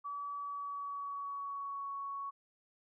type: tone with pitch glide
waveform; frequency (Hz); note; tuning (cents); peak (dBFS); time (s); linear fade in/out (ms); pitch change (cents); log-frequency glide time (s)
sine; 1145 to 1113.7; D6 to C#6; -44 to +8; -38; 0.04-2.31; 20; -48; 0.36-1.91
effects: none